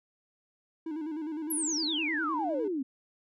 triangle tone with vibrato, 311.1 Hz, D#4, in tune, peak -31 dBFS, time 0.86-2.68 s, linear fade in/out 5 ms, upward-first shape square, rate 9.8 Hz, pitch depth 71 cents each way
sine exponential sweep, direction down, 11840 to 252.3 Hz, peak -29 dBFS, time 1.5-2.83 s, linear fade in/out 10 ms
effects none

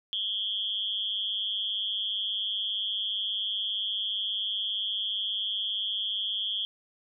sine tone with amplitude modulation, 3261 Hz, G#7, 32 cents flat, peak -24 dBFS, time 0.13-6.65 s, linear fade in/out 0 ms, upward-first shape sine, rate 205 Hz, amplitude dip 95%, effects none

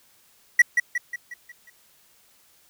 triangle tone with echo, 1937 Hz, B6, 34 cents flat, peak -8 dBFS, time 0.59-0.62 s, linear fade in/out 5 ms, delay 180 ms, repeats 6, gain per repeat -6 dB, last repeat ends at 1.7 s, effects white hiss -59 dBFS RMS until 2.69 s

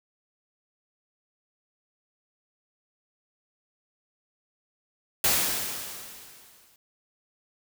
white noise with exponential decay, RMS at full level -21 dBFS, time 5.24-6.76 s, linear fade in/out 2 ms, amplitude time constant 330 ms, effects none

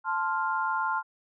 sine chord, F major, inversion first, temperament equal, 880 / 1046.5 / 1396.9 Hz, A5 / C6 / F6, 0 / 0 / 0 cents, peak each -30 dBFS, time 0.04-1.03 s, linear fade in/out 50 ms, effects none

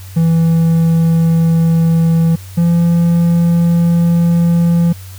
triangle tone pair in turn, 164.81 / 170.03 Hz, E3 / F3, 0 / -46 cents, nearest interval minor second, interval 54 cents, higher second, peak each -6 dBFS, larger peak neither, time 0.16-2.36 / 2.57-4.93 s, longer second, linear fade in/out 10 ms, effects added 94 Hz sine -29 dBFS peak until 5.18 s + white hiss -39 dBFS RMS until 5.18 s

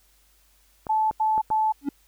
clicks, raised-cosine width 1 ms, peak -21 dBFS, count 4, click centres 0.868 / 1.111 / 1.379 / 1.503 s
sine tone bursts, 870 Hz, A5, 20 cents flat, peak -19 dBFS, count 3, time 0.89-1.724 s, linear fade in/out 10 ms, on 220 ms, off 87 ms
triangle tone with exponential growth, 282.5 Hz, C#4, 33 cents sharp, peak -17 dBFS, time 1.81-1.89 s, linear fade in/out 5 ms, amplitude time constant 16 ms
effects added 50 Hz sine -62 dBFS peak until 2.07 s + white hiss -62 dBFS RMS until 2.07 s

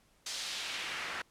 pink noise with band-pass filter sweep, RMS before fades -39 dBFS, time 0.26-1.22 s, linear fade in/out 5 ms, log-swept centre 5400 to 1600 Hz, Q 1.3, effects pink hiss -68 dBFS RMS until 1.3 s + low-pass 12000 Hz 12 dB/octave

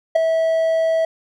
triangle tone with ADSR envelope, 650 Hz, E5, 24 cents flat, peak -6 dBFS, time 0.15-1.05 s, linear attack 11 ms, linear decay 5 ms, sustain -7 dB, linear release 3 ms, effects none

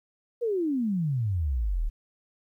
sine exponential sweep, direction down, 493.9 to 34.28 Hz, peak -24 dBFS, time 0.41-1.9 s, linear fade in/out 20 ms, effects 11-bit

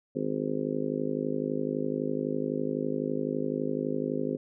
harmonic tone, 51.91 Hz, G#1, in tune, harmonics 3 / 4 / 5 / 6 / 7 / 8 / 9 / 10, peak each -38 / -39 / -32 / -39 / -36 / -34 / -40 / -37 dBFS, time 0.15-4.37 s, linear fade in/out 10 ms, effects none

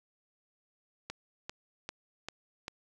click train, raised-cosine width 0.2 ms, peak -21 dBFS, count 5, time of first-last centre 1.1-2.681 s, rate 2.53 Hz, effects none

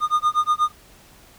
triangle tone with tremolo, 1221 Hz, D#6, 33 cents flat, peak -12 dBFS, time 0-0.72 s, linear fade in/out 50 ms, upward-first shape sine, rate 8.3 Hz, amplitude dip 100%, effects pink hiss -50 dBFS RMS until 1.38 s

